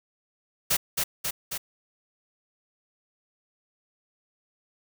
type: noise with echo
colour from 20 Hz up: white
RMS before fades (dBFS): -23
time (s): 0.7-0.77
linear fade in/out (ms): 10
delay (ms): 270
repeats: 3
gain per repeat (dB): -3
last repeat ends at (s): 1.58
effects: none